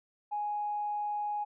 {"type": "tone with hard clipping", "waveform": "triangle", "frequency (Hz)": 832, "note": "G#5", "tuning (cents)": 3, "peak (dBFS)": -31, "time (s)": [0.31, 1.45], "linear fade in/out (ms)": 20, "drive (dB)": 3, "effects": ["resampled to 8000 Hz"]}